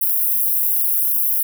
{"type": "high-pass noise", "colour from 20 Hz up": "white", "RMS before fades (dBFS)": -18, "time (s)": [0.01, 1.43], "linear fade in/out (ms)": 5, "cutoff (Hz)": 11000, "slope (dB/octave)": 48, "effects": []}